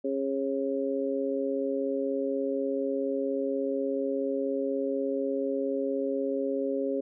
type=harmonic tone; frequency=136.6 Hz; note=C#3; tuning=25 cents flat; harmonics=2 / 3 / 4; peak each=-31 / -31 / -31 dBFS; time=0.04-7.01 s; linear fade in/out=10 ms; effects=none